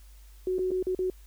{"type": "tone with dropouts", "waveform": "sine", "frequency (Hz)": 370, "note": "F#4", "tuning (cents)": 0, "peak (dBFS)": -25, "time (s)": [0.47, 1.1], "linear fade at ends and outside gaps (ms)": 2, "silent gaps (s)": [[0.584, 0.591], [0.707, 0.715], [0.827, 0.868], [0.949, 0.99]], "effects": ["added 50 Hz sine -48 dBFS peak until 1.26 s", "white hiss -61 dBFS RMS until 1.26 s"]}